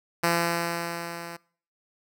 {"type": "tone with level ramp", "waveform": "5% pulse", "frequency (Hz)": 170, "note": "F3", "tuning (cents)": -46, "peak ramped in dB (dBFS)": [-9, -26], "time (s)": [0.23, 1.37], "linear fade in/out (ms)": 10, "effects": ["noise-tail reverb RT60 0.5 s tail -24 dB re dry"]}